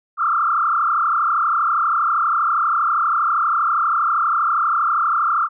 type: tone with frequency modulation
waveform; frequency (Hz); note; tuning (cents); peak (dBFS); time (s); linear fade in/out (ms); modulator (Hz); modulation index
sine; 1277; D#6; +45; -15; 0.17-5.49; 50; 32.5; 3.6
effects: none